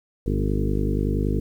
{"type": "harmonic tone with a mistuned harmonic", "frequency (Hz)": 50.6, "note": "G#1", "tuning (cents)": -44, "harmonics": [1, 2, 3, 4, 5, 6, 7, 8, 9], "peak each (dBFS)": [-24, -27, -29, -30, -31, -32, -32, -33, -34], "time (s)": [0.26, 1.4], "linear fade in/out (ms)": 5, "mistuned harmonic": 5, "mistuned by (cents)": 27, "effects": ["9-bit"]}